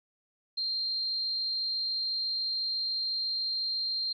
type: tone with amplitude modulation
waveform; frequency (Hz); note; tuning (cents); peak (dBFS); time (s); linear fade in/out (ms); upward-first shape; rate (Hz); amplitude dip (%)
sine; 4182; C8; -2; -27; 0.57-4.13; 10; sine; 284; 30
effects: MP3 96 kbps